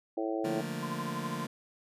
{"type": "harmonic tone", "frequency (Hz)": 110, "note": "A2", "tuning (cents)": 0, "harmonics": [3, 4, 5, 6, 7], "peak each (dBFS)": [-33, -38, -37, -40, -40], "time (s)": [0.17, 0.61], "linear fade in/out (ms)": 5}
{"type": "chord", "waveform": "sawtooth", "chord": "Bb major seventh", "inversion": "first", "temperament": "just", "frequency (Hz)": [145.68, 174.81, 218.5, 233.1], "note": ["D3", "F3", "A3", "Bb3"], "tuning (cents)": [-14, 2, -12, 0], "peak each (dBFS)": -36, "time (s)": [0.44, 1.47], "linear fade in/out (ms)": 10}
{"type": "tone with tremolo", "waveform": "sine", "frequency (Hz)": 1033, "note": "C6", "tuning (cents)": -22, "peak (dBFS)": -34, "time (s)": [0.82, 1.45], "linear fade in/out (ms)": 10, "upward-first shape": "triangle", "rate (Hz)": 12, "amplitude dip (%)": 100}
{"effects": ["resampled to 32000 Hz"]}